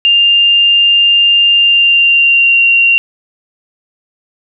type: tone with pitch glide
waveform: sine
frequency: 2800 to 2760 Hz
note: F7 to F7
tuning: +4 to -21 cents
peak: -5 dBFS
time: 0.05-2.98 s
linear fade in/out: 0 ms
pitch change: -25 cents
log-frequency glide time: 1.54-2.62 s
effects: none